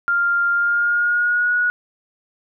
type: tone with pitch glide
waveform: sine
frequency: 1396.9 to 1458.7 Hz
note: F6 to F#6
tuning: 0 to -25 cents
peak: -15 dBFS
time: 0.08-1.7 s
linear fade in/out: 0 ms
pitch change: +75 cents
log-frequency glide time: 0.52-1.53 s
effects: none

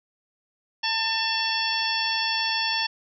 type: harmonic tone with a mistuned harmonic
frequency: 897 Hz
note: A5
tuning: 33 cents sharp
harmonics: 1 / 2 / 3 / 4 / 5 / 6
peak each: -30 / -30 / -30 / -30 / -30 / -30 dBFS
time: 0.83-2.87 s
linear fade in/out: 10 ms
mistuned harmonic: 4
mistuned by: -100 cents
effects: none

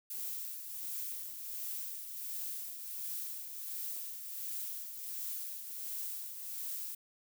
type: noise with tremolo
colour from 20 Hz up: violet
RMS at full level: -39 dBFS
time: 0.1-6.95 s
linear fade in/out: 5 ms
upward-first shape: triangle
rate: 1.4 Hz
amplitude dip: 55%
effects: none

